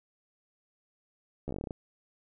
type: slowing click train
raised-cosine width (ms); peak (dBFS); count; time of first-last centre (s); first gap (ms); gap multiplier
2; -23; 11; 1.48-1.708; 13; 1.12
effects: none